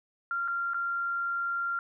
sine tone with dropouts, 1385 Hz, F6, 15 cents flat, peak -28 dBFS, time 0.31-1.79 s, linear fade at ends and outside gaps 1 ms, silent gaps 0.478-0.482 / 0.735-0.744 s, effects none

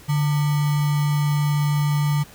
sine tone with sample-and-hold, 146.83 Hz, D3, in tune, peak -17 dBFS, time 0.08-2.24 s, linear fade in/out 20 ms, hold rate 1050 Hz, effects pink hiss -46 dBFS RMS until 2.34 s

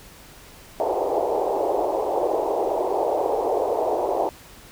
pink band-pass noise, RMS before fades -23 dBFS, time 0.8-4.29 s, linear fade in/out 0 ms, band 360 to 890 Hz, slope 48 dB/octave, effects pink hiss -46 dBFS RMS until 4.71 s

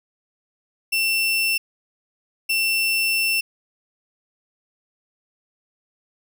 35% pulse tone bursts at uneven times, 2700 Hz, E7, 41 cents sharp, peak -17 dBFS, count 2, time 0.92-1.58 / 2.49-3.41 s, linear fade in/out 10 ms, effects none

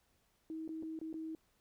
sine tone with dropouts, 319.4 Hz, D#4, 45 cents sharp, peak -40 dBFS, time 0.5-1.35 s, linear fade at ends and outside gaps 1 ms, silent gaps 0.678-0.691 / 0.826-0.832 / 0.99-1.014 / 1.129-1.141 s, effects pink hiss -75 dBFS RMS until 1.6 s

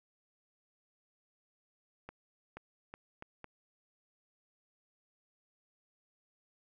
accelerating click train, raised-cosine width 0.5 ms, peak -30 dBFS, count 5, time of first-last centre 2.09-3.443 s, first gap 480 ms, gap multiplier 0.77, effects none

